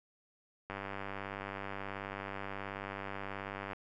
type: click train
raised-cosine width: 0.5 ms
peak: -25 dBFS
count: 300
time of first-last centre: 0.7-3.732 s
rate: 98.6 Hz
effects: none